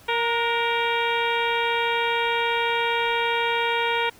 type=harmonic tone with a mistuned harmonic; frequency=466.2 Hz; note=A#4; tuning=in tune; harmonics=1 / 2 / 3 / 4 / 5 / 6 / 7 / 8; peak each=-27 / -25 / -30 / -31 / -28 / -33 / -33 / -36 dBFS; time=0.08-4.1 s; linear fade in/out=10 ms; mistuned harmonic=3; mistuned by=+47 cents; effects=pink hiss -51 dBFS RMS until 4.19 s

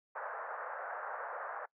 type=band-pass noise; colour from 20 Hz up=white; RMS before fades=-42 dBFS; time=0.15-1.66 s; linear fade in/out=10 ms; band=500 to 1600 Hz; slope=48 dB/octave; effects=noise-tail reverb RT60 0.1 s tail -22 dB re dry

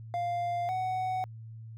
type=tone pair in turn; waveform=triangle; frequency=698 / 745.3 Hz; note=F5 / F#5; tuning=-1 / +12 cents; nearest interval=minor second; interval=113 cents; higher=second; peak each=-27 dBFS; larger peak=neither; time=0.14-0.69 / 0.69-1.24 s; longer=neither; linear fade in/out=0 ms; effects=added 112 Hz sine -42 dBFS peak until 1.77 s

